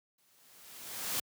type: noise with exponential growth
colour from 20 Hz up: white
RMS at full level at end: -32 dBFS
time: 0.18-1.2 s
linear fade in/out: 5 ms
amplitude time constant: 220 ms
effects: high-pass 80 Hz 12 dB/octave